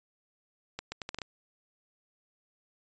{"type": "accelerating click train", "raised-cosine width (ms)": 0.2, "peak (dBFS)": -19, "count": 7, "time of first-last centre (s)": [0.79, 1.217], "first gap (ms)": 130, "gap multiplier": 0.75, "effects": ["resampled to 16000 Hz"]}